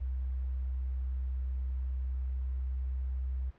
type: tone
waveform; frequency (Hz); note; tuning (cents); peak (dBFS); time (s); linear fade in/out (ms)
sine; 64.3; C2; -30; -31; 0-3.51; 20
effects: pink hiss -63 dBFS RMS until 3.58 s + low-pass 2000 Hz 12 dB/octave